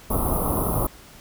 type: band-stop noise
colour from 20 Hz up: pink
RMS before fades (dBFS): -23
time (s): 0.1-0.87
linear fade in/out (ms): 5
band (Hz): 1300 to 9700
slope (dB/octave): 96
effects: pink hiss -47 dBFS RMS until 1.2 s